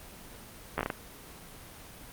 slowing click train, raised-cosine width 0.5 ms, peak -14 dBFS, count 6, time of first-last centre 0.78-0.902 s, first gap 12 ms, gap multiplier 1.36, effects pink hiss -48 dBFS RMS until 2.12 s + Opus 24 kbps

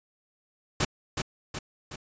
pink noise with echo, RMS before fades -25 dBFS, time 0.8-0.85 s, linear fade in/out 5 ms, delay 370 ms, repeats 3, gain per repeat -5 dB, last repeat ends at 1.96 s, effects resampled to 16000 Hz

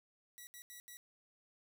5% pulse tone bursts at uneven times, 1942 Hz, B6, 30 cents flat, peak -40 dBFS, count 4, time 0.38-0.47 / 0.54-0.62 / 0.7-0.8 / 0.88-0.97 s, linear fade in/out 0 ms, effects none

